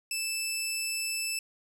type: tone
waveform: 15% pulse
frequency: 2637 Hz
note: E7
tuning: in tune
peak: -23 dBFS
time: 0.11-1.39 s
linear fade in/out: 2 ms
effects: none